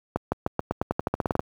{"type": "accelerating click train", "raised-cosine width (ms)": 1, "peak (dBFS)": -9, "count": 15, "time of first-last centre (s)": [0.16, 1.394], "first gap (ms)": 160, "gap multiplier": 0.9, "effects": ["high-pass 60 Hz 12 dB/octave", "8-bit"]}